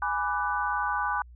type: chord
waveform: sine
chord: G# half-diminished seventh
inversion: none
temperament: equal with one note detuned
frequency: 830.6 / 987.8 / 1174.7 / 1494.6 Hz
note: G#5 / B5 / D6 / F#6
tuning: 0 / 0 / 0 / +17 cents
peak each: -31 dBFS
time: 0.02-1.22 s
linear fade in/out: 2 ms
effects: added 60 Hz sine -46 dBFS peak until 1.35 s